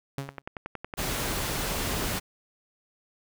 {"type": "tone with exponential decay", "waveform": "sawtooth", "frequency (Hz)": 137.9, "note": "C#3", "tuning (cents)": -9, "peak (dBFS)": -24, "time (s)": [0.18, 0.42], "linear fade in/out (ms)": 0, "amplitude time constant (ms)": 51}
{"type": "click train", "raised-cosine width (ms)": 0.5, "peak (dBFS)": -20, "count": 12, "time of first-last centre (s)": [0.29, 1.309], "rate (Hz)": 10.8}
{"type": "noise", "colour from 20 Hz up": "pink", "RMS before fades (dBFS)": -30, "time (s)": [0.97, 2.2], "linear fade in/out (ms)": 20}
{"effects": []}